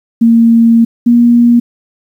sine tone pair in turn, 230.3 / 237.9 Hz, A#3 / A#3, -21 / +35 cents, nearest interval minor second, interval 56 cents, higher second, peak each -3 dBFS, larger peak neither, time 0.21-0.85 / 1.06-1.6 s, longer first, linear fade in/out 10 ms, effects 7-bit

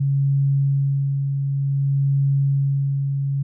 sine tone with tremolo, 138.59 Hz, C#3, in tune, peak -15 dBFS, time 0-3.43 s, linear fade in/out 10 ms, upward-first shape sine, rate 0.55 Hz, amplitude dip 40%, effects none

